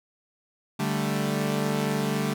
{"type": "chord", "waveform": "sawtooth", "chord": "D suspended fourth", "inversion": "none", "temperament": "equal", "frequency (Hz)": [146.83, 196, 220], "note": ["D3", "G3", "A3"], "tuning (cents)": [0, 0, 0], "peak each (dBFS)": -25, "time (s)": [0.79, 2.34], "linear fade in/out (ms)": 10, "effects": []}